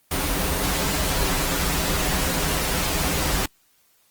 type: noise with comb filter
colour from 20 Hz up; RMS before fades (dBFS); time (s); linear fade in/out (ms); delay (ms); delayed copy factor
pink; -23; 0.11-3.46; 5; 8.7; -0.7
effects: white hiss -62 dBFS RMS until 4.1 s + Opus 24 kbps